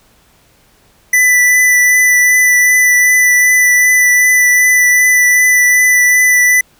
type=tone with vibrato; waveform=square; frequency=1986 Hz; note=B6; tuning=9 cents sharp; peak=-7 dBFS; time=1.13-6.61 s; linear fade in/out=5 ms; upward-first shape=triangle; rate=2.6 Hz; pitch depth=15 cents each way; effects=pink hiss -50 dBFS RMS until 6.79 s